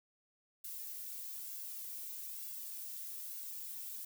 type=noise with flanger; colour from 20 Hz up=violet; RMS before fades=-45 dBFS; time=0.64-4.05 s; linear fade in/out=5 ms; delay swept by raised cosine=1.6 to 2.41 ms; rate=1.1 Hz; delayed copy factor=-0.6; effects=none